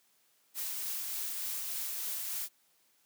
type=noise with tremolo; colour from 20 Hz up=blue; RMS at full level=-36 dBFS; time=0.54-2.49 s; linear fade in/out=50 ms; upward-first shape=triangle; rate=3.4 Hz; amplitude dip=25%; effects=white hiss -70 dBFS RMS until 3.05 s + high-pass 150 Hz 12 dB/octave